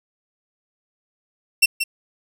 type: tone with echo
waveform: sawtooth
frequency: 2706 Hz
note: E7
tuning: 45 cents sharp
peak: -7 dBFS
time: 1.62-1.66 s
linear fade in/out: 10 ms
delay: 180 ms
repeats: 1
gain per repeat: -9 dB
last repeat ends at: 1.84 s
effects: none